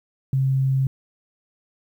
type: tone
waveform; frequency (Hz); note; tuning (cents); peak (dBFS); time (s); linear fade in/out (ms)
sine; 133.7; C3; +38; -17; 0.33-0.87; 2
effects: 9-bit